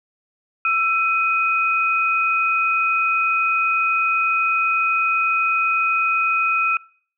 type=tone pair together; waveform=sine; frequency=1334 / 2506 Hz; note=E6 / D#7; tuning=+20 / +12 cents; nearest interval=major seventh; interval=1092 cents; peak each=-19 dBFS; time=0.65-6.77 s; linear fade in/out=2 ms; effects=noise-tail reverb RT60 0.5 s tail -23 dB re dry